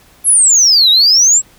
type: exponential two-way sweep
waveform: sine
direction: down then up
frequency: 11400 to 3729 to 7780 Hz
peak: -4 dBFS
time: 0.24-1.42 s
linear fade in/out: 50 ms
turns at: 0.9 s
effects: tanh soft clip ceiling -2 dBFS + pink hiss -46 dBFS RMS until 1.58 s